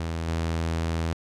sawtooth tone with level steps, 82.2 Hz, E2, 4 cents flat, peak -24 / -21 dBFS, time 0-1.13 s, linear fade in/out 0 ms, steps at 0.28 s, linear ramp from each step 2 ms, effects low-pass 8000 Hz 12 dB/octave

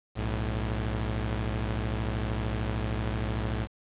sawtooth tone pair together, 60.68 / 108.2 Hz, B1 / A2, -30 / -29 cents, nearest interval minor seventh, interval 1001 cents, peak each -27 dBFS, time 0.15-3.68 s, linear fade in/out 50 ms, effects resampled to 8000 Hz + 8-bit

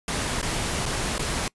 pink noise with dropouts, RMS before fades -27 dBFS, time 0.08-1.48 s, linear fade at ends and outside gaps 2 ms, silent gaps 0.416-0.427 / 0.856-0.861 / 1.182-1.193 s, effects noise-tail reverb RT60 0.1 s tail -24 dB re dry + resampled to 24000 Hz

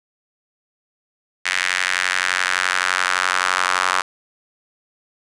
sawtooth tone with high-pass filter sweep, 91.7 Hz, F#2, 15 cents flat, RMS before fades -20 dBFS, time 1.45-4.02 s, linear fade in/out 10 ms, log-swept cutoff 1900 to 1200 Hz, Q 2.5, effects resampled to 22050 Hz + 7-bit

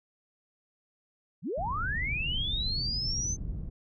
sine linear sweep, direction up, 116.54 to 6272 Hz, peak -30 dBFS, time 1.42-3.37 s, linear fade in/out 50 ms
pink low-pass noise, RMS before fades -35 dBFS, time 1.57-3.7 s, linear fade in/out 10 ms, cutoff 140 Hz, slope 12 dB/octave
effects none

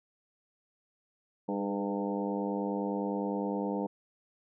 harmonic tone with a mistuned harmonic, 100 Hz, G2, 35 cents sharp, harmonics 2 / 3 / 4 / 5 / 6 / 7 / 8 / 9, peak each -34 / -36 / -39 / -37 / -44 / -44 / -43 / -41 dBFS, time 1.48-3.87 s, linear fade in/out 10 ms, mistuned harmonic 4, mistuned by +44 cents, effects none

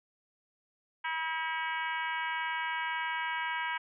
harmonic tone, 321.8 Hz, E4, 42 cents flat, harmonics 3 / 4 / 5 / 6 / 7 / 8 / 9 / 10, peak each -35 / -44 / -37 / -41 / -39 / -50 / -44 / -51 dBFS, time 1.04-3.78 s, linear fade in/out 10 ms, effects none

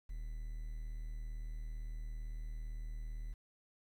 triangle tone with quantisation, 38.89 Hz, D#1, in tune, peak -38 dBFS, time 0.09-3.34 s, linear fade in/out 10 ms, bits 11, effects none

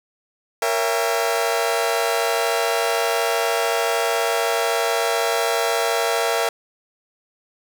sawtooth chord, A# diminished seventh, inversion none, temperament just, 466.2 / 559.4 / 671.3 / 805.5 Hz, A#4 / C#5 / E5 / G5, 0 / +16 / +31 / +47 cents, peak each -19 / -23 / -19 / -23 dBFS, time 0.62-6.49 s, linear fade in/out 2 ms, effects none

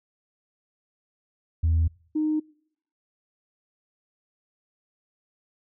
sine tone pair in turn, 81.6 / 308.1 Hz, E2 / D#4, -17 / -17 cents, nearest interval octave + major seventh, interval 2300 cents, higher second, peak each -17 / -21 dBFS, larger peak first, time 1.63-1.88 / 2.15-2.4 s, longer neither, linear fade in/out 10 ms, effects noise-tail reverb RT60 0.7 s tail -26 dB re dry + tanh soft clip ceiling -16 dBFS

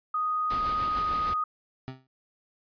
sine tone, 1244.5 Hz, D#6, in tune, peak -25 dBFS, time 0.14-1.44 s, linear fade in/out 5 ms
pink noise with tremolo, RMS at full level -36 dBFS, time 0.5-1.34 s, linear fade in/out 5 ms, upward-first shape triangle, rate 6.7 Hz, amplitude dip 40%
25% pulse tone with exponential decay, 130.81 Hz, C3, in tune, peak -28 dBFS, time 1.88-2.07 s, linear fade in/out 0 ms, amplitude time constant 40 ms
effects resampled to 11025 Hz

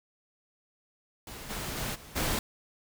pink noise with level steps, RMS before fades -43 / -36 / -34 / -49 / -30 dBFS, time 1.27-2.39 s, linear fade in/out 2 ms, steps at 1.49 / 1.76 / 1.94 / 2.15 s, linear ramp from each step 20 ms, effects none

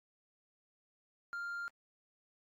sine tone with hard clipping, 1396.9 Hz, F6, in tune, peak -39 dBFS, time 1.33-1.68 s, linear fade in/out 0 ms, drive 2 dB, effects AAC 48 kbps

